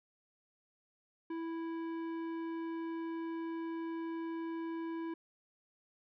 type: tone with tanh clipping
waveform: sine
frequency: 329.6 Hz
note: E4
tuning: in tune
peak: -39 dBFS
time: 1.3-5.14 s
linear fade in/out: 5 ms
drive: 13 dB
effects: none